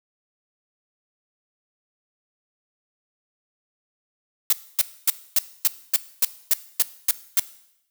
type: noise bursts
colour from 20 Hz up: blue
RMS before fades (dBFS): -17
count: 11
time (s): 4.5-7.397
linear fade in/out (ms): 2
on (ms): 27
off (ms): 260
effects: noise-tail reverb RT60 0.8 s tail -17 dB re dry